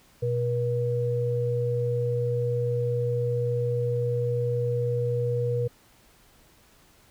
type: tone pair together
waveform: sine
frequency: 121.78 / 480.7 Hz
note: B2 / B4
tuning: -24 / -47 cents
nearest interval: 2 octaves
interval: 2377 cents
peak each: -26 dBFS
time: 0.22-5.68 s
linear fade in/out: 10 ms
effects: pink hiss -58 dBFS RMS until 7.1 s